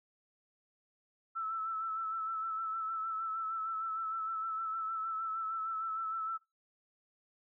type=tone with vibrato; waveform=sine; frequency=1318.5 Hz; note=E6; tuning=in tune; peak=-34 dBFS; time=1.35-6.38 s; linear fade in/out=20 ms; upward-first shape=sine; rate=6.5 Hz; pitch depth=32 cents each way; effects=noise-tail reverb RT60 0.2 s tail -21 dB re dry